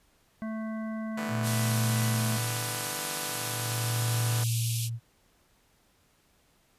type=harmonic tone; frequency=220 Hz; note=A3; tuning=in tune; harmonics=1 / 3 / 5 / 7 / 9; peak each=-32 / -42 / -46 / -49 / -51 dBFS; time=0.42-2.37 s; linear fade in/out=0 ms
type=chord; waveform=5% pulse; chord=E minor seventh; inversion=third; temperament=just; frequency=148.33 / 164.81 / 197.78 / 247.2 Hz; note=D3 / E3 / G3 / B3; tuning=+18 / 0 / +16 / +2 cents; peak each=-30 / -31 / -35 / -30 dBFS; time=1.17-4.44 s; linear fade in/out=5 ms
type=tone with tremolo; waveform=sine; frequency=115.8 Hz; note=A#2; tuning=11 cents flat; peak=-25 dBFS; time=1.28-5 s; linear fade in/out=50 ms; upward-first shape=sine; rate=0.41 Hz; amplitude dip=100%
type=band-pass noise; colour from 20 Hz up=white; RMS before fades=-36 dBFS; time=1.42-4.9 s; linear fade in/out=50 ms; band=2400 to 13000 Hz; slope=96 dB/octave
effects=pink hiss -66 dBFS RMS until 6.78 s + resampled to 32000 Hz